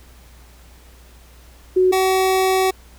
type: tone pair in turn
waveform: sine / 25% pulse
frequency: 370 / 377.8 Hz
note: F#4 / F#4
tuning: 0 / +36 cents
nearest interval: unison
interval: 36 cents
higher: second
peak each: -11 dBFS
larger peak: neither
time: 1.76-1.92 / 1.92-2.71 s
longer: second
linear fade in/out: 10 ms
effects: added 60 Hz sine -44 dBFS peak until 2.98 s + pink hiss -50 dBFS RMS until 2.98 s